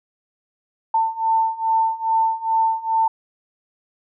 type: beating tone pair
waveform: sine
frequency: 894 / 896.4 Hz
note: A5 / A5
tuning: +27 / +32 cents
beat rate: 2.4 Hz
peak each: -21 / -19 dBFS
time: 0.94-3.08 s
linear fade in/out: 5 ms
effects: none